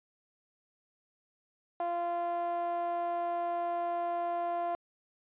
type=tone with band-pass filter; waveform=sawtooth; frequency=345.4 Hz; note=F4; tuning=19 cents flat; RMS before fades=-33 dBFS; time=1.8-4.75 s; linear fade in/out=0 ms; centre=780 Hz; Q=9.3; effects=resampled to 8000 Hz